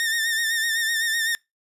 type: tone with vibrato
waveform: sawtooth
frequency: 1817 Hz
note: A#6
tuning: 45 cents flat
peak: -18 dBFS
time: 0-1.35 s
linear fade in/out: 0 ms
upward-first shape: sine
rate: 7.9 Hz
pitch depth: 49 cents each way
effects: noise-tail reverb RT60 0.2 s tail -25 dB re dry + resampled to 32000 Hz